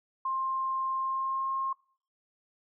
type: tone with pitch glide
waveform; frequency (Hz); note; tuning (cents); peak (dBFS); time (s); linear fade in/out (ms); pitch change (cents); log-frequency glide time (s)
sine; 1057 to 1069.9; C6 to C6; +17 to +38; -28; 0.25-1.73; 5; +21; 0.95-1.5
effects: noise-tail reverb RT60 0.5 s tail -24 dB re dry